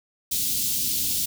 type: band-stop noise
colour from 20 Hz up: white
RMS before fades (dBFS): -25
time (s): 0.31-1.26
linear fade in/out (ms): 10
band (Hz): 290 to 3300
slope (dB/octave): 24
effects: none